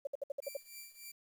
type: tone bursts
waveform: sine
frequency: 560 Hz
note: C#5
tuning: 18 cents sharp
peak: -34 dBFS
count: 7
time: 0.05-0.569 s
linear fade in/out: 5 ms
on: 21 ms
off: 62 ms
type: tone with tremolo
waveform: 5% pulse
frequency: 2349 Hz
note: D7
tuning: in tune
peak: -36 dBFS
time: 0.42-1.12 s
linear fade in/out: 10 ms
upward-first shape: triangle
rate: 3.4 Hz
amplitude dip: 85%
effects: 11-bit